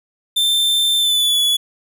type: tone with pitch glide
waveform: 45% pulse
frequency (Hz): 3564 to 3409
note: A7 to G#7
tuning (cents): +22 to +45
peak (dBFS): -13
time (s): 0.36-1.57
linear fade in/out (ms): 10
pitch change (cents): -77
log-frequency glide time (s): 0.97-1.39
effects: none